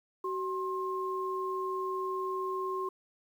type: tone pair together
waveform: sine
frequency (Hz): 377 / 1063.9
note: F#4 / C6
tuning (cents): +32 / +29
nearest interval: octave + tritone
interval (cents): 1797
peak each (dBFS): -34 / -34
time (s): 0.24-2.89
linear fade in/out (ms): 5
effects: 10-bit